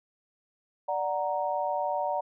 sine chord, D augmented, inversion none, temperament equal, 587.3 / 740 / 932.3 Hz, D5 / F#5 / A#5, 0 / 0 / 0 cents, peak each -31 dBFS, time 0.88-2.21 s, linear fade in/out 10 ms, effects none

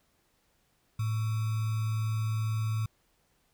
sine tone with sample-and-hold, 109.7 Hz, A2, 5 cents flat, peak -27 dBFS, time 0.99-2.86 s, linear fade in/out 5 ms, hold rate 1225 Hz, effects pink hiss -71 dBFS RMS until 3.53 s

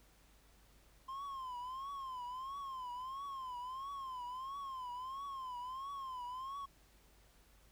triangle tone with vibrato, 1046.5 Hz, C6, in tune, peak -40 dBFS, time 1.08-6.66 s, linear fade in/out 10 ms, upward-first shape triangle, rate 1.5 Hz, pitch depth 140 cents each way, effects added 50 Hz sine -66 dBFS peak until 7.71 s + pink hiss -68 dBFS RMS until 7.71 s

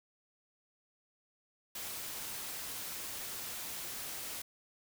white noise, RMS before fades -42 dBFS, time 1.75-4.42 s, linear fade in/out 5 ms, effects none

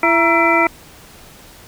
harmonic tone with a mistuned harmonic, 334.7 Hz, E4, 26 cents sharp, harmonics 1 / 2 / 3 / 4 / 6 / 7, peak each -18 / -18 / -18 / -18 / -18 / -18 dBFS, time 0.03-0.67 s, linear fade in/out 2 ms, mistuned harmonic 3, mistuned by -100 cents, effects pink hiss -42 dBFS RMS until 1.67 s

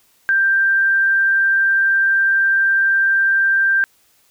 sine tone, 1578 Hz, G6, 11 cents sharp, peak -12 dBFS, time 0.29-3.84 s, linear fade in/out 0 ms, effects white hiss -57 dBFS RMS until 4.3 s

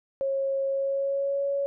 sine tone with pitch glide, 544 to 559 Hz, C#5 to C#5, -33 to +14 cents, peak -24 dBFS, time 0.21-1.66 s, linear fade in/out 0 ms, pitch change +47 cents, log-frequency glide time 0.66-1.44 s, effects none

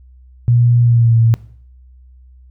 sine tone with pitch glide, 120 to 114.51 Hz, B2 to A#2, -49 to -30 cents, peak -8 dBFS, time 0.48-1.34 s, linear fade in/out 0 ms, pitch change -81 cents, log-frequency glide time 0.82-1.17 s, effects noise-tail reverb RT60 0.6 s tail -20 dB re dry + added 63 Hz sine -40 dBFS peak until 2.5 s

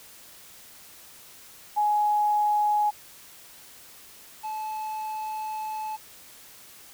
sine / triangle tone pair in turn, 837 / 865.5 Hz, G#5 / A5, +13 / -29 cents, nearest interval minor second, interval 58 cents, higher second, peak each -20 / -28 dBFS, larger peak first, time 1.76-2.91 / 4.43-5.97 s, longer second, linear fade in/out 20 ms, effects white hiss -49 dBFS RMS until 6.93 s

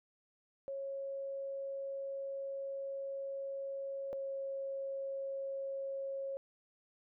sine tone pair in turn, 548 / 545.1 Hz, C#5 / C#5, -20 / -29 cents, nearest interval unison, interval 9 cents, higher first, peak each -38 / -37 dBFS, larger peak second, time 0.68-4.13 / 4.13-6.37 s, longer first, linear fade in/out 0 ms, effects none

